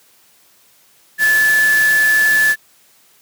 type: tone in noise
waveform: sine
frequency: 1734 Hz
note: A6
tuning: 26 cents flat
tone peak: -10 dBFS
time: 1.18-2.56 s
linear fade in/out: 50 ms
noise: white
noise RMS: -24 dBFS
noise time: 1.18-2.56 s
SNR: +11 dB
effects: white hiss -52 dBFS RMS until 3.21 s + high-pass 100 Hz 12 dB/octave